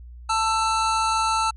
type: tone pair together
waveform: square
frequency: 887 / 1330 Hz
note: A5 / E6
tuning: +14 / +15 cents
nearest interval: perfect fifth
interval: 701 cents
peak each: -23 dBFS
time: 0.29-1.51 s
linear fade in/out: 10 ms
effects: added 60 Hz sine -38 dBFS peak until 1.56 s + MP3 48 kbps